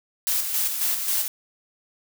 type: noise with tremolo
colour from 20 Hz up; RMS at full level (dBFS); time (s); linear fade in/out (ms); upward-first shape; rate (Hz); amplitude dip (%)
blue; -23; 0.27-1.28; 0; square; 3.7; 45
effects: none

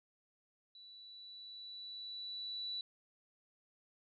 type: tone with level ramp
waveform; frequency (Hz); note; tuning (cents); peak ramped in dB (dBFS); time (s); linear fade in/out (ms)
sine; 3951; B7; 0; -54 to -38; 0.75-2.81; 2
effects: none

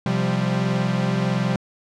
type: chord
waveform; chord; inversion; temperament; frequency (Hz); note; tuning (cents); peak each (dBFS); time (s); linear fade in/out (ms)
45% pulse; C suspended fourth; none; equal with one note detuned; 129.98 / 174.61 / 196; C3 / F3 / G3; -11 / 0 / 0; -24; 0.06-1.56; 2
effects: low-pass 5000 Hz 12 dB/octave

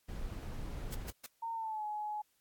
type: noise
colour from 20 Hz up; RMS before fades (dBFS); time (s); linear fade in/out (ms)
brown; -41; 0.08-1.11; 10
type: noise bursts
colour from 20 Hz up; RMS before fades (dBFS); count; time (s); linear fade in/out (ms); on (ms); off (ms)
white; -45; 3; 0.92-1.264; 5; 28; 130
type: tone with pitch glide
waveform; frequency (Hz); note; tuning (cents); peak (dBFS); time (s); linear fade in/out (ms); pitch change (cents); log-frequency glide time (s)
sine; 915 to 843.9; A#5 to G#5; -32 to +27; -36; 1.42-2.22; 10; -141; 1.53-1.85
effects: white hiss -75 dBFS RMS until 2.4 s + AAC 64 kbps

